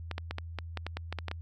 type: clicks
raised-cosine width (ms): 0.3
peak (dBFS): -19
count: 12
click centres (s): 0.113 / 0.181 / 0.31 / 0.384 / 0.587 / 0.773 / 0.866 / 0.97 / 1.126 / 1.187 / 1.283 / 1.314
effects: added 83 Hz sine -39 dBFS peak until 1.41 s